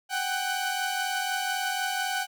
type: tone cluster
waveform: sawtooth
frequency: 749 / 793 / 1492 Hz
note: F#5 / G5 / F#6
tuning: +21 / +20 / +14 cents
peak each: -28 dBFS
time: 0.09-2.27 s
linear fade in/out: 50 ms
effects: none